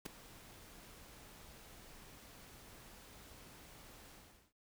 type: noise with ADSR envelope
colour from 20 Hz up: pink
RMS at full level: -40 dBFS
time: 0.05-4.53 s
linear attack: 12 ms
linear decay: 4 ms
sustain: -17 dB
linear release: 430 ms
effects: none